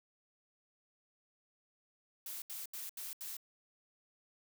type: noise bursts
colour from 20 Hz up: blue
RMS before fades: -44 dBFS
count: 5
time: 2.26-3.368 s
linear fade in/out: 2 ms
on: 160 ms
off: 77 ms
effects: none